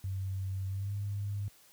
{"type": "tone with pitch glide", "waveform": "sine", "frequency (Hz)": [95.7, 101.22], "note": ["G2", "G#2"], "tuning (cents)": [-41, -44], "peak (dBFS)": -32, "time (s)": [0.04, 1.48], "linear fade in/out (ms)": 0, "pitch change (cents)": 97, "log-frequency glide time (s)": [0.69, 0.92], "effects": ["white hiss -61 dBFS RMS until 1.72 s", "high-pass 60 Hz 12 dB/octave"]}